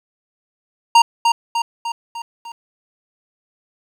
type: tone with echo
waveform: square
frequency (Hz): 931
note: A#5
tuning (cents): -2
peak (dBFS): -7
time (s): 0.95-1.02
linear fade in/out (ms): 5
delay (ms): 300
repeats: 5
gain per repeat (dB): -5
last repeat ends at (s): 2.52
effects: low-pass 7000 Hz 12 dB/octave + 8-bit